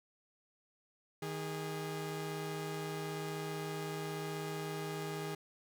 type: tone pair together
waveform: sawtooth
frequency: 157.1 / 410.3 Hz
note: D#3 / G#4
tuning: +17 / -21 cents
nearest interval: octave + perfect fourth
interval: 1662 cents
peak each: -37 / -37 dBFS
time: 1.22-5.35 s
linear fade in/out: 5 ms
effects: none